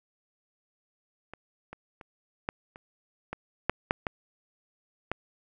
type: clicks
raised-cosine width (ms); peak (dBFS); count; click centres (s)
0.5; -26 / -26 / -30 / -14 / -30 / -19 / -8 / -8 / -14 / -14; 10; 1.336 / 1.73 / 2.012 / 2.489 / 2.759 / 3.33 / 3.696 / 3.909 / 4.068 / 5.116
effects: none